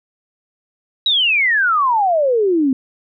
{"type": "exponential sweep", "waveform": "sine", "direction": "down", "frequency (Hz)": [3915, 253.7], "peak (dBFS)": -12, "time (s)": [1.06, 2.73], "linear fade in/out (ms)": 2, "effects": []}